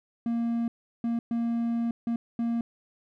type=tone bursts at uneven times; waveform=triangle; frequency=233.1 Hz; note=A#3; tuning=in tune; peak=-23 dBFS; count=5; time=0.26-0.68 / 1.04-1.19 / 1.31-1.91 / 2.07-2.16 / 2.39-2.61 s; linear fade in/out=2 ms; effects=none